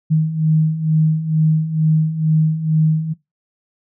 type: beating tone pair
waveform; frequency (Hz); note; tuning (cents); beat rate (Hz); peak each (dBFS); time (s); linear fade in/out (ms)
sine; 155.56 / 157.76; D#3 / D#3; 0 / +24; 2.2; -19 / -14; 0.1-3.14; 20
effects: noise-tail reverb RT60 0.2 s tail -21 dB re dry